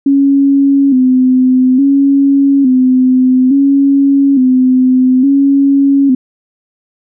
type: tone with vibrato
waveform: sine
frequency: 266.4 Hz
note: C4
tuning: 31 cents sharp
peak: -5 dBFS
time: 0.06-6.15 s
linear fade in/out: 5 ms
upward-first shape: square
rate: 0.58 Hz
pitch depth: 69 cents each way
effects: none